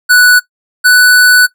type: tone pair in turn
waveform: square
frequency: 1480 / 1488.6 Hz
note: F#6 / F#6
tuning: 0 / +10 cents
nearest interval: unison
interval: 10 cents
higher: second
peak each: -3 dBFS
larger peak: neither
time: 0.09-0.4 / 0.84-1.47 s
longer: second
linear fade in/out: 20 ms
effects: noise-tail reverb RT60 0.1 s tail -18 dB re dry